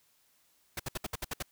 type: noise bursts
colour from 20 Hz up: pink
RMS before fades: -35 dBFS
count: 8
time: 0.77-1.426 s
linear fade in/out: 5 ms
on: 26 ms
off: 64 ms
effects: white hiss -69 dBFS RMS until 1.51 s